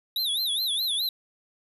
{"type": "tone with vibrato", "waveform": "square", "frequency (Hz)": 3728, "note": "A#7", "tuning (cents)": -1, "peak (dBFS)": -25, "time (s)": [0.16, 1.09], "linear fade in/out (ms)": 2, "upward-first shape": "sine", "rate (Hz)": 4.8, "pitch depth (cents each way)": 190, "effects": ["resampled to 32000 Hz", "10-bit"]}